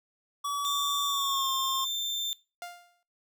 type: tone with pitch glide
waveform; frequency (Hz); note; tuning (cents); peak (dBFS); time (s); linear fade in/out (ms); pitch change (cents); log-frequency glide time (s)
square; 1141 to 1070.8; C#6 to C6; +50 to +40; -30; 0.44-1.85; 10; -110; 1.05-1.51
type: tone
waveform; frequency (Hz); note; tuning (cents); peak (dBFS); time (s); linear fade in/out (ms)
35% pulse; 3574; A7; +26; -28; 0.65-2.33; 0
type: tone with exponential decay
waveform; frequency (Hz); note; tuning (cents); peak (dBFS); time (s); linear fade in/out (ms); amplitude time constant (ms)
sawtooth; 701; F5; +6; -32; 2.62-3.03; 1; 88
effects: noise-tail reverb RT60 0.3 s tail -20 dB re dry